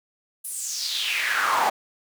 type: noise with high-pass filter sweep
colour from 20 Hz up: brown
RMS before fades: -25 dBFS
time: 0.44-1.7 s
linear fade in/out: 10 ms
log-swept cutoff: 11000 to 760 Hz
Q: 4.6
effects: none